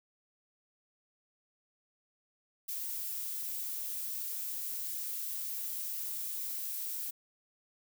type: noise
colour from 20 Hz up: violet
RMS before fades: -38 dBFS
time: 2.68-7.11 s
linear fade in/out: 10 ms
effects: none